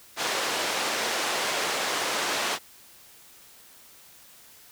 pink band-pass noise, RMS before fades -28 dBFS, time 0.16-2.59 s, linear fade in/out 50 ms, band 510 to 7100 Hz, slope 12 dB/octave, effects white hiss -52 dBFS RMS until 4.71 s

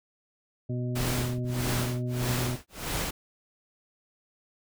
harmonic tone, 123.47 Hz, B2, in tune, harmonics 1 / 2 / 3 / 5, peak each -29 / -35 / -39 / -43 dBFS, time 0.69-2.56 s, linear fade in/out 10 ms
pink noise with tremolo, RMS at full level -30 dBFS, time 0.95-3.11 s, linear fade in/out 10 ms, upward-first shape sine, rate 1.6 Hz, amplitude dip 100%
clicks, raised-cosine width 5 ms, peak -30 dBFS, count 7, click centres 1.167 / 1.288 / 1.335 / 1.383 / 1.449 / 1.501 / 1.735 s
effects none

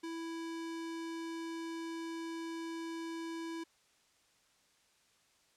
square tone, 330 Hz, E4, 2 cents sharp, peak -40 dBFS, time 0.03-3.64 s, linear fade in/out 10 ms, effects white hiss -70 dBFS RMS until 5.56 s + low-pass 8000 Hz 12 dB/octave

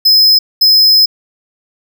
square tone bursts at uneven times, 5100 Hz, D#8, 42 cents sharp, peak -5 dBFS, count 2, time 0.05-0.39 / 0.61-1.06 s, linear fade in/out 10 ms, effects none

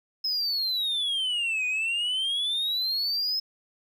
sine exponential two-way sweep, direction down then up, 5180 to 2467 to 5180 Hz, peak -22 dBFS, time 0.24-3.4 s, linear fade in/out 10 ms, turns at 1.66 s, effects tanh soft clip ceiling -24 dBFS + 10-bit

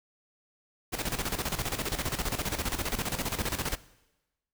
pink noise with tremolo, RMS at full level -30 dBFS, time 0.92-3.76 s, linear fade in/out 20 ms, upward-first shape square, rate 15 Hz, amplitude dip 70%, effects noise-tail reverb RT60 1.0 s tail -19 dB re dry

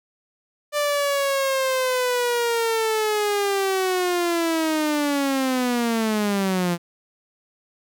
sawtooth linear sweep, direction down, 592 to 170 Hz, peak -16 dBFS, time 0.72-6.78 s, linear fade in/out 50 ms, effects none

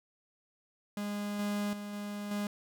45% pulse tone with level steps, 205.6 Hz, G#3, 17 cents flat, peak -34 / -31 / -39 / -37 / -32 dBFS, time 0.97-2.47 s, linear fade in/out 2 ms, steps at 1.39 / 1.73 / 1.93 / 2.31 s, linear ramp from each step 2 ms, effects none

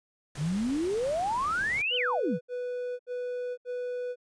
pink noise, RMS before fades -43 dBFS, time 0.35-1.82 s, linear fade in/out 5 ms
sine exponential two-way sweep, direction up then down, 137.5 to 3136 to 137.5 Hz, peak -26 dBFS, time 0.37-2.39 s, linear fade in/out 50 ms, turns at 1.96 s
triangle tone bursts, 493.9 Hz, B4, in tune, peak -29 dBFS, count 4, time 1.9-4.159 s, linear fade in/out 50 ms, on 510 ms, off 73 ms
effects resampled to 22050 Hz

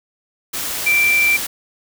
sine tone in noise, 2349 Hz, D7, in tune, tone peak -12 dBFS, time 0.86-1.37 s, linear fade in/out 10 ms, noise white, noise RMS -24 dBFS, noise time 0.53-1.47 s, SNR +9 dB, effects none

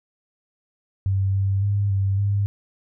sine tone with pitch steps, 96.9 / 97.7 / 101.1 / 97.7 / 100.8 Hz, G2 / G2 / G#2 / G2 / G2, -20 / -5 / -46 / -5 / +49 cents, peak -18 dBFS, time 1.06-2.46 s, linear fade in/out 0 ms, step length 280 ms, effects none

